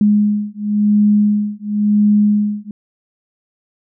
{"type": "beating tone pair", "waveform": "sine", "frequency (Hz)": [207.7, 208.65], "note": ["G#3", "G#3"], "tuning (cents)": [0, 8], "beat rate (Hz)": 0.95, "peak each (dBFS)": -14, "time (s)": [0.01, 2.71], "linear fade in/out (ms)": 2, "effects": []}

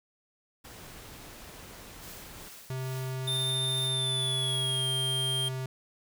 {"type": "noise", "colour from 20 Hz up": "pink", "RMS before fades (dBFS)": -47, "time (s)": [0.64, 2.49], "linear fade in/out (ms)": 10}
{"type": "noise with tremolo", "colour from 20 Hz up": "white", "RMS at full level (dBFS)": -47, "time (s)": [1.99, 3.91], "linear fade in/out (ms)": 50, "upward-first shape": "triangle", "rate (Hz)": 2.3, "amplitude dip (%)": 70}
{"type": "tone", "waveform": "square", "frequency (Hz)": 130.4, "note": "C3", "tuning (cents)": -5, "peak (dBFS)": -33, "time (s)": [2.7, 5.66], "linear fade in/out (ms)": 2}
{"type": "tone with pitch glide", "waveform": "square", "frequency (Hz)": [3607, 3195], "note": ["A7", "G7"], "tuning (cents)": [42, 32], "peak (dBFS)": -29, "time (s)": [3.27, 5.49], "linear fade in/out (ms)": 10, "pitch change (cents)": -210, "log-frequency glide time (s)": [3.9, 4.88]}
{"effects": []}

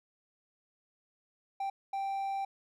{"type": "tone bursts at uneven times", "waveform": "triangle", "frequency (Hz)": 784, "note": "G5", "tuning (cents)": 0, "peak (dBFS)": -30, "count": 2, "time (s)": [[1.6, 1.7], [1.93, 2.45]], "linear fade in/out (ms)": 5, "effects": []}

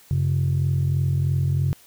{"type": "tone pair together", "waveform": "sine", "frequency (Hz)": [94.3, 137.4], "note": ["F#2", "C#3"], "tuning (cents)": [33, -15], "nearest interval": "perfect fifth", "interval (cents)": 652, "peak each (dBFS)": [-21, -19], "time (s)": [0.11, 1.73], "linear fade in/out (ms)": 0, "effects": ["tanh soft clip ceiling -14 dBFS", "white hiss -52 dBFS RMS until 1.86 s"]}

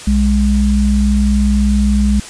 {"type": "tone pair together", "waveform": "sine", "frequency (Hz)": [61.74, 205.8], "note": ["B1", "G#3"], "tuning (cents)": [0, -16], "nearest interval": "octave + major sixth", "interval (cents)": 2084, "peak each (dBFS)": -12, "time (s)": [0.07, 2.2], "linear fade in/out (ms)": 5, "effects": ["white hiss -31 dBFS RMS until 2.29 s", "resampled to 22050 Hz"]}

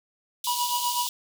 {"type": "high-pass noise", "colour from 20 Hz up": "pink", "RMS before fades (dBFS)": -31, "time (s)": [0.44, 1.09], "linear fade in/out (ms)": 2, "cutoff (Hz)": 3100, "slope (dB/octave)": 48}
{"type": "tone with tremolo", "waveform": "square", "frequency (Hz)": 972, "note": "B5", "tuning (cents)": -28, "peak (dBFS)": -24, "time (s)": [0.47, 1.07], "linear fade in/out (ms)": 2, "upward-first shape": "sine", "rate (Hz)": 8.1, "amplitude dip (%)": 65}
{"effects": []}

